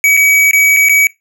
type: tone with dropouts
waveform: square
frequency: 2272 Hz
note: C#7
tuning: 42 cents sharp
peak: -7 dBFS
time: 0.04-1.07 s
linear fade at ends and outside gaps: 1 ms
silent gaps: 0.168-0.173 / 0.511-0.532 / 0.765-0.769 / 0.887-0.894 s
effects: noise-tail reverb RT60 0.2 s tail -21 dB re dry